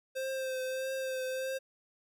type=tone with vibrato; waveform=square; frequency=523.3 Hz; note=C5; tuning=in tune; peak=-34 dBFS; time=0.15-1.59 s; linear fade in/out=20 ms; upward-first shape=triangle; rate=1.6 Hz; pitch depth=28 cents each way; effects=none